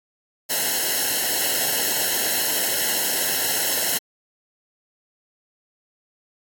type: noise with comb filter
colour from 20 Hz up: white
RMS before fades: -22 dBFS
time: 0.49-3.99 s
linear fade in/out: 20 ms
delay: 0.84 ms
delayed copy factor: -1
effects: AAC 64 kbps